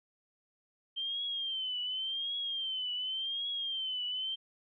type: tone with vibrato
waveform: sine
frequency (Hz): 3136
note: G7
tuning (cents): 0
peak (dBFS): -33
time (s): 0.96-4.36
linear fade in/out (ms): 20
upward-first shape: triangle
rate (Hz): 0.89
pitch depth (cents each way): 110
effects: none